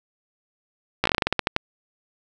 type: slowing click train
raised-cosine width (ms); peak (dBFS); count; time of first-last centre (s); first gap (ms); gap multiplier
0.3; -3; 13; 1.04-1.564; 15; 1.18
effects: none